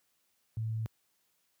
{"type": "tone", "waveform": "sine", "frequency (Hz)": 111.2, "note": "A2", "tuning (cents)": 19, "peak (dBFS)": -31, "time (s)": [0.57, 0.86], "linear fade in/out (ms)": 0, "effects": ["white hiss -75 dBFS RMS until 1.6 s", "high-pass 60 Hz 12 dB/octave"]}